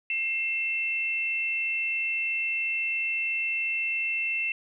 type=tone pair together; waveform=sine; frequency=2125 / 2677 Hz; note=C7 / E7; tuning=+26 / +26 cents; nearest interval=major third; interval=400 cents; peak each=-34 / -26 dBFS; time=0.1-4.52 s; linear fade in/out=2 ms; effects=none